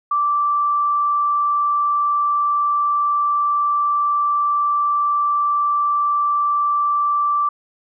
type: tone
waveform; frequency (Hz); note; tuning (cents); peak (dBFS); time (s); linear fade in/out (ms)
sine; 1169; D6; -8; -15; 0.11-7.49; 5
effects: none